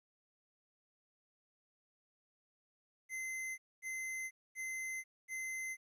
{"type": "tone bursts", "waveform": "square", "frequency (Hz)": 2063, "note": "C7", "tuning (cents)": -25, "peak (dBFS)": -40, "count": 4, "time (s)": [3.09, 5.77], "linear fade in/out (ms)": 50, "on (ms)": 490, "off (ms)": 240, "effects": ["resampled to 32000 Hz", "13-bit"]}